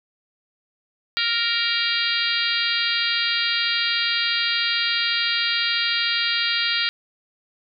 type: harmonic tone with a mistuned harmonic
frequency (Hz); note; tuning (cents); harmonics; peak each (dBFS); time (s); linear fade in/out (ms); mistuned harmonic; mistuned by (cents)
466.2; A#4; 0; 3 / 4 / 5 / 6 / 7 / 8 / 9 / 10; -28 / -28 / -28 / -28 / -28 / -28 / -28 / -28; 1.17-6.89; 0; 9; -44
effects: none